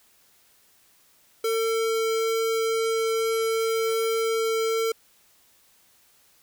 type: tone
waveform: square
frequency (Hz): 449.8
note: A4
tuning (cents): +38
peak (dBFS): -23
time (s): 1.44-4.92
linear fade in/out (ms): 5
effects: white hiss -60 dBFS RMS until 6.42 s